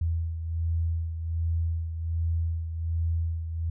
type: beating tone pair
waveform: sine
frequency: 82.41 / 83.71 Hz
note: E2 / E2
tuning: 0 / +27 cents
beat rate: 1.3 Hz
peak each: -26 / -34 dBFS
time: 0.01-3.7 s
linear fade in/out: 5 ms
effects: none